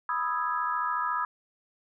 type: chord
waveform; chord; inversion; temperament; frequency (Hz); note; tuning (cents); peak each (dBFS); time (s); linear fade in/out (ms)
sine; E major seventh; second; equal; 987.8 / 1244.5 / 1318.5 / 1661.2; B5 / D#6 / E6 / G#6; 0 / 0 / 0 / 0; -31 / -30 / -34 / -35; 0.09-1.25; 2
effects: none